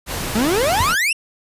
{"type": "noise", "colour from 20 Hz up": "pink", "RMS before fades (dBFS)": -25, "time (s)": [0.06, 0.96], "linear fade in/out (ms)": 50}
{"type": "exponential sweep", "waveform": "40% pulse", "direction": "up", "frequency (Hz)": [204.6, 2830], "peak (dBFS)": -15, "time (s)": [0.35, 1.13], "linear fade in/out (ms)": 5}
{"type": "tone with exponential decay", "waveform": "sine", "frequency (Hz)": 87.31, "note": "F2", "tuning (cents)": 0, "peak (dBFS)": -15, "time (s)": [0.8, 0.91], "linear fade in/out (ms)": 5, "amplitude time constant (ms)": 22}
{"effects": ["resampled to 32000 Hz"]}